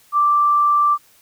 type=tone; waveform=sine; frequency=1174 Hz; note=D6; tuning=1 cent flat; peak=-12 dBFS; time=0.12-0.98 s; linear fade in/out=50 ms; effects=white hiss -53 dBFS RMS until 1.21 s